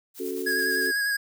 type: noise with tremolo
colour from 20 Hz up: blue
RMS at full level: -40 dBFS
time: 0.14-0.93 s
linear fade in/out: 50 ms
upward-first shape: square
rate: 8.9 Hz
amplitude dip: 40%
type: chord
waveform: sine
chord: F# minor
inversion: second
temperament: equal with one note detuned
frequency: 277.2 / 370 / 438.7 Hz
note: C#4 / F#4 / A4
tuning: 0 / 0 / -5 cents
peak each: -34 / -31 / -33 dBFS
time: 0.19-0.92 s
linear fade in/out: 20 ms
type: tone with vibrato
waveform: square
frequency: 1650 Hz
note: G#6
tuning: 12 cents flat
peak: -24 dBFS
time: 0.46-1.17 s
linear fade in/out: 10 ms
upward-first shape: square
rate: 10 Hz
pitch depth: 19 cents each way
effects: none